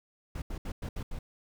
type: noise bursts at uneven times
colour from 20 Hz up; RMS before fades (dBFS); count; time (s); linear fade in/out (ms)
brown; -36; 6; 0.35-0.42 / 0.5-0.58 / 0.65-0.72 / 0.82-0.89 / 0.96-1.03 / 1.11-1.19; 5
effects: none